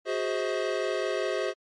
square chord, Ab dominant seventh, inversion third, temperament equal with one note detuned, 370 / 415.3 / 523.3 / 638.3 Hz, Gb4 / Ab4 / C5 / Eb5, 0 / 0 / 0 / +44 cents, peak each -33 dBFS, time 0.05-1.54 s, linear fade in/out 50 ms, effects low-pass 5000 Hz 12 dB/octave + MP3 48 kbps

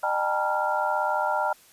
sine tone cluster, 609 / 783 / 878 / 956 / 1385 Hz, D#5 / G5 / A5 / A#5 / F6, -37 / -2 / -4 / +43 / -15 cents, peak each -29 dBFS, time 0.03-1.53 s, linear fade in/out 5 ms, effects white hiss -55 dBFS RMS until 1.72 s + resampled to 32000 Hz

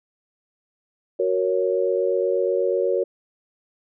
sine chord, F# major, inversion none, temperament equal, 370 / 466.2 / 554.4 Hz, F#4 / A#4 / C#5, 0 / 0 / 0 cents, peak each -23 / -23 / -23 dBFS, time 1.19-3.04 s, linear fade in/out 10 ms, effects none

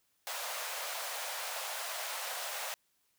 pink high-pass noise, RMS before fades -39 dBFS, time 0.27-2.74 s, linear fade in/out 0 ms, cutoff 550 Hz, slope 48 dB/octave, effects white hiss -75 dBFS RMS until 3.18 s

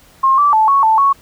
sine tone with pitch steps, 1069 / 1161 / 873 / 1108 / 882 / 1109 Hz, C6 / D6 / A5 / C#6 / A5 / C#6, +37 / -20 / -14 / -1 / +4 / 0 cents, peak -8 dBFS, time 0.23-1.13 s, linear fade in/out 10 ms, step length 150 ms, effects pink hiss -47 dBFS RMS until 1.21 s

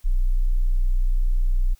sine tone, 30.67 Hz, B0, 11 cents flat, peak -16 dBFS, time 0.04-1.75 s, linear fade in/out 20 ms, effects white hiss -60 dBFS RMS until 1.79 s

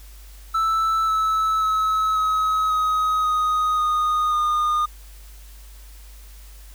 triangle tone with pitch steps, 1318.5 / 1304.1 / 1289.9 / 1275.8 / 1261.9 / 1248.1 / 1234.5 / 1221 Hz, E6 / E6 / E6 / D#6 / D#6 / D#6 / D#6 / D#6, 0 / -19 / -38 / +43 / +24 / +5 / -14 / -33 cents, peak -16 dBFS, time 0.54-4.86 s, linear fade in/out 10 ms, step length 540 ms, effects added 50 Hz sine -40 dBFS peak until 6.74 s + white hiss -50 dBFS RMS until 6.74 s

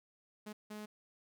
sawtooth tone bursts at uneven times, 211.4 Hz, G#3, 31 cents sharp, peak -40 dBFS, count 2, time 0.46-0.53 / 0.7-0.86 s, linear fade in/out 10 ms, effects none

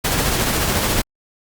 pink noise with tremolo, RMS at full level -17 dBFS, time 0.04-1.02 s, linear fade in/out 10 ms, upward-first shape triangle, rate 14 Hz, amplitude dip 40%, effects Opus 48 kbps

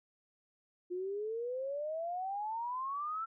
sine exponential sweep, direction up, 351.4 to 1350 Hz, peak -35 dBFS, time 0.9-3.26 s, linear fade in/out 20 ms, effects none

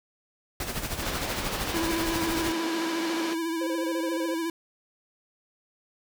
pink noise with tremolo, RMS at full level -30 dBFS, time 0.6-2.52 s, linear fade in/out 2 ms, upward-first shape sine, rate 13 Hz, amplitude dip 60%
pink band-pass noise, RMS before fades -35 dBFS, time 1.01-3.35 s, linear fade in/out 20 ms, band 240 to 5800 Hz, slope 24 dB/octave
square tone with vibrato, 329.5 Hz, E4, 1 cent flat, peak -28 dBFS, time 1.74-4.5 s, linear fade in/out 2 ms, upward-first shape sine, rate 14 Hz, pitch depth 45 cents each way
triangle tone bursts, 523.3 Hz, C5, in tune, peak -29 dBFS, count 9, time 3.61-4.344 s, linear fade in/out 5 ms, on 62 ms, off 22 ms
effects none

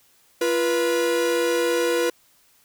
45% pulse tone pair together, 343.7 / 486.6 Hz, F4 / B4, -28 / -26 cents, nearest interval tritone, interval 602 cents, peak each -24 / -21 dBFS, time 0.41-2.1 s, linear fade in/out 5 ms, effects white hiss -59 dBFS RMS until 2.64 s

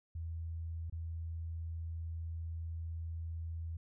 sine tone with dropouts, 82.3 Hz, E2, 2 cents flat, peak -38 dBFS, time 0.15-3.77 s, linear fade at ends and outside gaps 5 ms, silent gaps 0.899-0.924 s, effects none

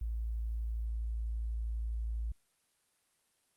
sine tone, 56.1 Hz, A1, 34 cents sharp, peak -33 dBFS, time 0.01-2.32 s, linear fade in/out 5 ms, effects white hiss -74 dBFS RMS until 3.56 s + Opus 32 kbps

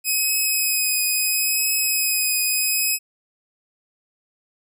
5% pulse tone with vibrato, 2529 Hz, D#7, 28 cents sharp, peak -10 dBFS, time 0.04-2.99 s, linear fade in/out 50 ms, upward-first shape triangle, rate 0.74 Hz, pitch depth 22 cents each way, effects none

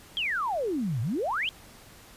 sine exponential two-way sweep, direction down then up, 3330 to 106.1 to 3330 Hz, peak -26 dBFS, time 0.17-1.49 s, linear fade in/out 0 ms, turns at 1.01 s, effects pink hiss -51 dBFS RMS until 2.16 s + resampled to 32000 Hz

